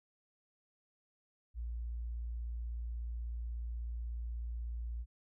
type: tone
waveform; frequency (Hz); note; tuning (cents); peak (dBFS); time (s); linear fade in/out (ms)
sine; 58.2; A#1; -2; -37; 1.54-5.06; 50
effects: none